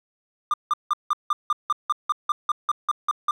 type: tone bursts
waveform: triangle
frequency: 1198 Hz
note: D6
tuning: 34 cents sharp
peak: -16 dBFS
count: 15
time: 0.51-3.31 s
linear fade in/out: 2 ms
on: 28 ms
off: 170 ms
effects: none